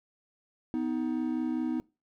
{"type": "tone pair together", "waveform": "triangle", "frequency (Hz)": [250, 315], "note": ["B3", "D#4"], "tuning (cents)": [21, 21], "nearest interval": "major third", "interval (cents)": 400, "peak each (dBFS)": [-29, -29], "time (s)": [0.74, 1.8], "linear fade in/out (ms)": 0, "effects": ["noise-tail reverb RT60 0.3 s tail -24 dB re dry"]}